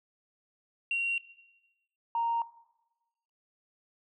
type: tone pair in turn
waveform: sine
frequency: 2751 / 929.2 Hz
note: F7 / A#5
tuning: -27 / -6 cents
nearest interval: octave + perfect fifth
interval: 1879 cents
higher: first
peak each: -26 dBFS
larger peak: neither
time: 0.91-1.18 / 2.15-2.42 s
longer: neither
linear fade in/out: 2 ms
effects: noise-tail reverb RT60 1.0 s tail -17 dB re dry + tanh soft clip ceiling -22 dBFS